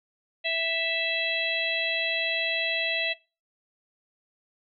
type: harmonic tone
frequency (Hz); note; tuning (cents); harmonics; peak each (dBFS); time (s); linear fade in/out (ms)
659.3; E5; 0; 1 / 3 / 4 / 5 / 6; -32 / -32 / -29 / -33 / -33; 0.44-3.14; 20
effects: noise-tail reverb RT60 0.3 s tail -21 dB re dry